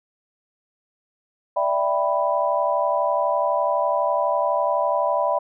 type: chord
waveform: sine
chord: E minor seventh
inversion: third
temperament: equal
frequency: 587.3 / 659.3 / 784 / 987.8 Hz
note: D5 / E5 / G5 / B5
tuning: 0 / 0 / 0 / 0 cents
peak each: -23 / -24 / -27 / -23 dBFS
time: 1.56-5.39 s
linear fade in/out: 10 ms
effects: none